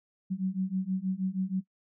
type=beating tone pair; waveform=sine; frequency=185 / 191.3 Hz; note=F#3 / G3; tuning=0 / -42 cents; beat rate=6.3 Hz; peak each=-31 dBFS; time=0.3-1.61 s; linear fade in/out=20 ms; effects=noise-tail reverb RT60 0.1 s tail -18 dB re dry